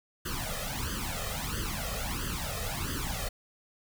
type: noise with flanger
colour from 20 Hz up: pink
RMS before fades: -34 dBFS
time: 0.25-3.29 s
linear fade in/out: 10 ms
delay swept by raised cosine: 0.63 to 1.63 ms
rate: 1.5 Hz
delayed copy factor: +1
effects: none